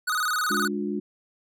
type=tone with vibrato; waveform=square; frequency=1359 Hz; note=F6; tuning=48 cents flat; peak=-24 dBFS; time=0.07-0.68 s; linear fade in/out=10 ms; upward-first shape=square; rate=19 Hz; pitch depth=140 cents each way
type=chord; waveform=sine; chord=D diminished; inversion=second; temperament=equal with one note detuned; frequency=207.7 / 293.7 / 358.2 Hz; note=Ab3 / D4 / F4; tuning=0 / 0 / +44 cents; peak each=-29 / -31 / -31 dBFS; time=0.5-1 s; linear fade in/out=10 ms
effects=none